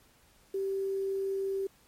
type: tone with quantisation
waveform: sine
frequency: 389.1 Hz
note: G4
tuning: 13 cents flat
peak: -29 dBFS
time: 0.54-1.67 s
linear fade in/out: 5 ms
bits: 9
effects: pink hiss -63 dBFS RMS until 1.87 s + MP3 64 kbps